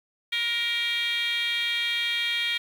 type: tone with frequency modulation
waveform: sine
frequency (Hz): 2794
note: F7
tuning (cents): 0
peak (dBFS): -22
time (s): 0.32-2.58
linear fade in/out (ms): 10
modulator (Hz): 457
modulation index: 2.1
effects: tanh soft clip ceiling -22 dBFS + 8-bit